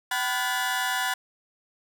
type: tone cluster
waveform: 30% pulse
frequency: 763 / 999 / 1446 / 1727 Hz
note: G5 / B5 / F#6 / A6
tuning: -47 / +20 / -40 / -33 cents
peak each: -28 dBFS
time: 0.11-1.14 s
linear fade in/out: 5 ms
effects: none